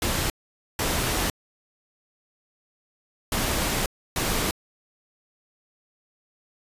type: noise bursts at uneven times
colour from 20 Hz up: pink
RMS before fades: -25 dBFS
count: 4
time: 0.02-0.3 / 0.79-1.3 / 3.32-3.86 / 4.16-4.51 s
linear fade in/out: 2 ms
effects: resampled to 32000 Hz